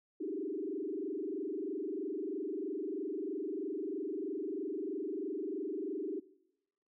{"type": "tone with frequency modulation", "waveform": "sine", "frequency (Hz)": 350.1, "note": "F4", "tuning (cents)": 4, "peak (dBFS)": -35, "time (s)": [0.2, 6.2], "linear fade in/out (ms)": 10, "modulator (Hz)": 23.1, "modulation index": 2.7, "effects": ["noise-tail reverb RT60 0.9 s tail -21 dB re dry"]}